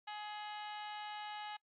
harmonic tone with a mistuned harmonic, 420 Hz, G#4, 19 cents sharp, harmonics 2 / 3 / 4 / 5 / 6 / 7 / 8 / 9 / 10, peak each -44 / -54 / -52 / -55 / -58 / -53 / -60 / -59 / -64 dBFS, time 0.07-1.57 s, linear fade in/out 10 ms, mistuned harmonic 8, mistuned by -28 cents, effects noise-tail reverb RT60 0.1 s tail -22 dB re dry + MP3 48 kbps

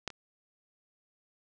clicks, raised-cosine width 0.2 ms, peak -16 / -29 dBFS, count 2, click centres 0.077 / 0.103 s, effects resampled to 22050 Hz + 9-bit

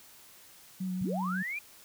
sine tone with vibrato, 185 Hz, F#3, in tune, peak -31 dBFS, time 0.8-1.43 s, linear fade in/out 10 ms, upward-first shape sine, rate 5.6 Hz, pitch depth 22 cents each way
sine linear sweep, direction up, 81.2 to 2462 Hz, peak -33 dBFS, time 1.01-1.59 s, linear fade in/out 5 ms
effects white hiss -55 dBFS RMS until 1.84 s

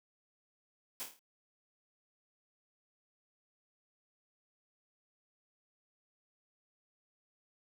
white noise with echo, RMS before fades -40 dBFS, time 1-1.03 s, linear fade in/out 0 ms, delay 27 ms, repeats 6, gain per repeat -5 dB, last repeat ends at 1.192 s, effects high-pass 150 Hz 12 dB/octave

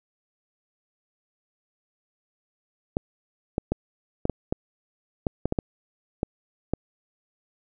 clicks, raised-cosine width 2 ms, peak -10 dBFS, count 12, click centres 2.969 / 3.581 / 3.72 / 4.254 / 4.297 / 4.525 / 5.268 / 5.456 / 5.524 / 5.588 / 6.231 / 6.736 s, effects none

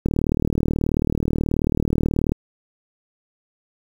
click train, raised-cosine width 3 ms, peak -7 dBFS, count 88, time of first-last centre 0.06-2.32 s, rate 38.5 Hz, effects 7-bit

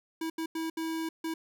square tone bursts at uneven times, 324 Hz, E4, 30 cents flat, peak -32 dBFS, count 5, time 0.21-0.3 / 0.38-0.46 / 0.55-0.7 / 0.77-1.09 / 1.24-1.34 s, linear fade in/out 5 ms, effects none

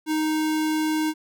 square tone, 311.1 Hz, D#4, in tune, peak -22 dBFS, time 0.06-1.14 s, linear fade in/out 50 ms, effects none

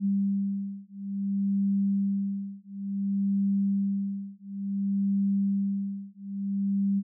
sine beating tone pair, 197.6 / 198.17 Hz, G3 / G3, +14 / +19 cents, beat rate 0.57 Hz, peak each -28 / -28 dBFS, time 0-7.03 s, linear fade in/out 50 ms, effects none

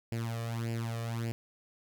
sawtooth tone with flanger, 115.3 Hz, A#2, 19 cents flat, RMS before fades -35 dBFS, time 0.12-1.32 s, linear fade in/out 0 ms, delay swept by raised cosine 0.4 to 1.7 ms, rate 1.7 Hz, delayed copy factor +0.75, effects none

